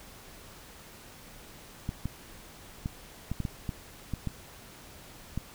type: clicks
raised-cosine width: 5 ms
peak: -19 dBFS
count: 10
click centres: 1.891 / 2.056 / 2.859 / 3.316 / 3.403 / 3.452 / 3.692 / 4.137 / 4.273 / 5.376 s
effects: pink hiss -50 dBFS RMS until 5.54 s